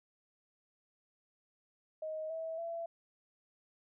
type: tone with pitch steps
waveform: sine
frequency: 627 / 648.7 / 671.2 Hz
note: D#5 / E5 / E5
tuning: +13 / -28 / +31 cents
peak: -37 dBFS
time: 2.02-2.86 s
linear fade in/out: 5 ms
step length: 280 ms
effects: none